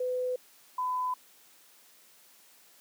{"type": "tone pair in turn", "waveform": "sine", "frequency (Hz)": [503, 1006], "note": ["B4", "B5"], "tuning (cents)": [32, 32], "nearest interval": "octave", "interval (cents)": 1200, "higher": "second", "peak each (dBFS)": -28, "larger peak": "neither", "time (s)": [[0, 0.36], [0.78, 1.14]], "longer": "neither", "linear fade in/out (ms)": 5, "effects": ["white hiss -59 dBFS RMS until 2.8 s", "high-pass 200 Hz 12 dB/octave"]}